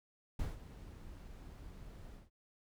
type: noise with ADSR envelope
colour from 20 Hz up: brown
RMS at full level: -38 dBFS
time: 0.39-2.3 s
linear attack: 6 ms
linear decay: 170 ms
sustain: -13 dB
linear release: 160 ms
effects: none